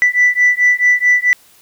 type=beating tone pair; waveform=sine; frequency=1975 / 1979.6 Hz; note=B6 / B6; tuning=0 / +4 cents; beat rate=4.6 Hz; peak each=-11 dBFS; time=0.02-1.33 s; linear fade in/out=0 ms; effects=tanh soft clip ceiling -4 dBFS + white hiss -48 dBFS RMS until 1.61 s